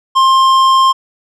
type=tone with tanh clipping; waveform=sine; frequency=1058 Hz; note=C6; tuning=19 cents sharp; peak=-8 dBFS; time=0.15-0.93 s; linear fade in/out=20 ms; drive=12 dB; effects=none